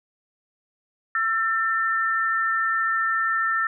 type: tone pair together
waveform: sine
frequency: 1339 / 1793.6 Hz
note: E6 / A6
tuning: +27 / +33 cents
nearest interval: perfect fourth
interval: 506 cents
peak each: -23 dBFS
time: 1.15-3.67 s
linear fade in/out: 2 ms
effects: none